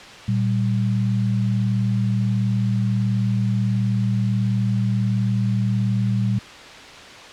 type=tone pair together; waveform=sine; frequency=116.54 / 195.09 Hz; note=A#2 / G3; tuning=0 / -8 cents; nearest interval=major sixth; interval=892 cents; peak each=-19 / -22 dBFS; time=0.28-6.39 s; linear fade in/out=5 ms; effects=white hiss -39 dBFS RMS until 7.32 s + low-pass 4000 Hz 12 dB/octave